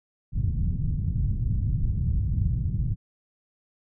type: low-pass noise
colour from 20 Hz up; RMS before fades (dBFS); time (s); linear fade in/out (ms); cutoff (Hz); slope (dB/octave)
white; -25; 0.32-2.96; 50; 130; 24
effects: none